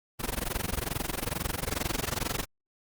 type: noise with amplitude modulation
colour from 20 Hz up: pink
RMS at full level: -28 dBFS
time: 0.19-2.45 s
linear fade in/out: 20 ms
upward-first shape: sine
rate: 22.3 Hz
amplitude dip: 95%
effects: Opus 32 kbps